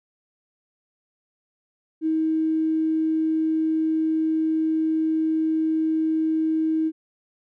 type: tone with tanh clipping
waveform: triangle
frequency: 317.5 Hz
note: D#4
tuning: 35 cents sharp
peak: -19 dBFS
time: 2.01-6.92 s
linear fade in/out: 50 ms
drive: 3 dB
effects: none